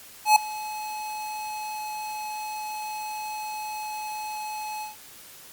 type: tone with ADSR envelope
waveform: square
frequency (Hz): 853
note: G#5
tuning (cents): +46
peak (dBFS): -12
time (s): 0.25-4.96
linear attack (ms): 110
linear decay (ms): 4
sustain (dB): -20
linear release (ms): 140
effects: white hiss -47 dBFS RMS until 5.52 s + Opus 48 kbps